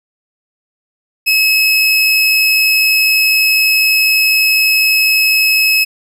30% pulse tone, 2576 Hz, E7, 41 cents flat, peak -6 dBFS, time 1.26-5.85 s, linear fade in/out 20 ms, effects none

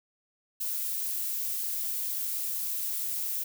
violet noise, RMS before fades -32 dBFS, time 0.6-3.44 s, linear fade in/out 10 ms, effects none

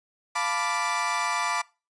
30% pulse chord, B half-diminished seventh, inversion second, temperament equal, 698.5 / 880 / 987.8 / 1174.7 Hz, F5 / A5 / B5 / D6, 0 / 0 / 0 / 0 cents, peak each -32 / -30 / -27 / -26 dBFS, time 0.35-1.62 s, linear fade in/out 10 ms, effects noise-tail reverb RT60 0.3 s tail -22 dB re dry + resampled to 22050 Hz

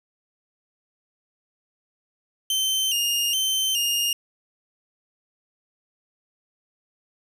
sawtooth tone with vibrato, 2960 Hz, F#7, in tune, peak -18 dBFS, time 2.5-4.13 s, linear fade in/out 2 ms, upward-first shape square, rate 1.2 Hz, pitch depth 76 cents each way, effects none

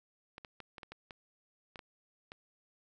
clicks, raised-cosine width 0.3 ms, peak -30 dBFS, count 10, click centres 0.381 / 0.448 / 0.603 / 0.782 / 0.832 / 0.92 / 1.108 / 1.758 / 1.792 / 2.319 s, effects none

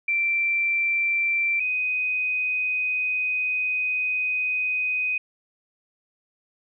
sine tone pair in turn, 2349 / 2502 Hz, D7 / D#7, 0 / +9 cents, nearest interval minor second, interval 109 cents, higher second, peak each -20 / -22 dBFS, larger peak first, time 0.08-1.6 / 1.6-5.18 s, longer second, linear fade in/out 5 ms, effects none

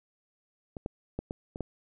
clicks, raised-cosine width 2 ms, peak -25 / -20 / -19 / -21 / -25 / -19 dBFS, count 6, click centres 0.768 / 0.861 / 1.19 / 1.309 / 1.559 / 1.607 s, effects none

